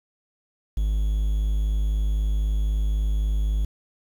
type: tone with quantisation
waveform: triangle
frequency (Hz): 51.91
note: G#1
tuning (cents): 0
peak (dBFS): -18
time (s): 0.77-3.65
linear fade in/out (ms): 5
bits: 8
effects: none